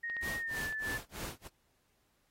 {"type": "tone with pitch glide", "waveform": "sine", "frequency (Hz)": [1864, 1749.2], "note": ["A#6", "A6"], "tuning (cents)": [-1, -11], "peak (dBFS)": -35, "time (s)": [0.03, 0.98], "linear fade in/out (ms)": 10, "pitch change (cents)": -110, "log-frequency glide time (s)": [0.38, 0.63]}
{"type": "clicks", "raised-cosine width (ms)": 0.3, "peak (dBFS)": -33, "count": 6, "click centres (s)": [0.099, 0.167, 0.569, 0.726, 1.161, 1.254]}
{"type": "noise with tremolo", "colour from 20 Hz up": "pink", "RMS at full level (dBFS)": -41, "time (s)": [0.22, 1.48], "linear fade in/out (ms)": 10, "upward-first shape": "sine", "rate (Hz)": 3.2, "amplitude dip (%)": 100}
{"effects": ["pink hiss -75 dBFS RMS until 2.3 s", "AAC 48 kbps"]}